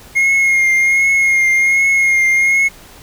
triangle tone with vibrato, 2144 Hz, C7, 42 cents sharp, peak -8 dBFS, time 0.15-2.69 s, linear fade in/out 20 ms, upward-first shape triangle, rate 1.3 Hz, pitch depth 33 cents each way, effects pink hiss -40 dBFS RMS until 3.02 s

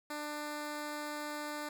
10% pulse tone, 297.6 Hz, D4, 23 cents sharp, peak -30 dBFS, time 0.1-1.69 s, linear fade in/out 5 ms, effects none

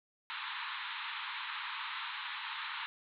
pink band-pass noise, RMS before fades -41 dBFS, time 0.3-2.86 s, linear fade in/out 0 ms, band 880 to 4000 Hz, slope 96 dB/octave, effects none

